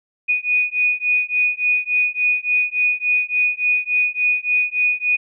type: beating tone pair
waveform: sine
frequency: 2472 / 2475.5 Hz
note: D#7 / D#7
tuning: -12 / -9 cents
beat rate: 3.5 Hz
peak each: -19 dBFS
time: 0.28-5.17 s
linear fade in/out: 20 ms
effects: none